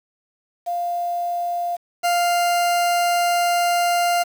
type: tone pair in turn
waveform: sine / 40% pulse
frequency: 698.5 / 698.5 Hz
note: F5 / F5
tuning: 0 / 0 cents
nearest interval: unison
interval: 0 cents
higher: neither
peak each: -21 / -16 dBFS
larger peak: second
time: 0.66-1.77 / 2.03-4.24 s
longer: second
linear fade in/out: 20 ms
effects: 7-bit